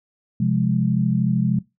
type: chord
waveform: sine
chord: F minor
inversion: second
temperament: equal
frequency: 130.81 / 174.61 / 207.7 Hz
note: C3 / F3 / Ab3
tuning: 0 / 0 / 0 cents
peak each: -21 dBFS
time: 0.4-1.59 s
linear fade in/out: 5 ms
effects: noise-tail reverb RT60 0.2 s tail -19 dB re dry